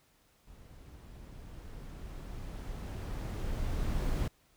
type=noise with level ramp; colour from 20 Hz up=brown; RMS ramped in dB=-53 to -31 dBFS; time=0.47-4.28 s; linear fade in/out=5 ms; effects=pink hiss -68 dBFS RMS until 4.56 s